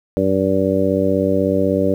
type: harmonic tone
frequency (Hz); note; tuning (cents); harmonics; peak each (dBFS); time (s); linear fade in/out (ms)
96.2; G2; -32; 1 / 2 / 3 / 4 / 5 / 6; -25 / -21 / -20 / -23 / -20 / -20; 0.17-1.94; 0
effects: 8-bit